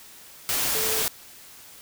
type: tone in noise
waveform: sine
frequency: 440 Hz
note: A4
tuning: in tune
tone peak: -31 dBFS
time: 0.75-1.02 s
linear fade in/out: 0 ms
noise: white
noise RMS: -25 dBFS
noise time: 0.49-1.08 s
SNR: -9 dB
effects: white hiss -47 dBFS RMS until 1.81 s